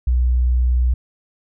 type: tone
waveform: sine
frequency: 61.74 Hz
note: B1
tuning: in tune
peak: -13 dBFS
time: 0.07-0.94 s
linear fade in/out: 5 ms
effects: none